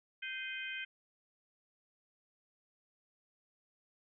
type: harmonic tone with a mistuned harmonic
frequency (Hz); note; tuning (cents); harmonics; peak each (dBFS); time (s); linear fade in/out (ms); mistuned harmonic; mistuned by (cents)
520; C5; -11; 3 / 4 / 5 / 6; -43 / -45 / -44 / -46; 0.22-0.85; 10; 5; -72
effects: none